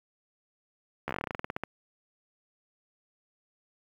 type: slowing click train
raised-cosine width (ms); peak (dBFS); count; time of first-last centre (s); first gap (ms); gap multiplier
0.5; -17; 17; 1.08-1.636; 13; 1.12
effects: high-pass 80 Hz 12 dB/octave + 9-bit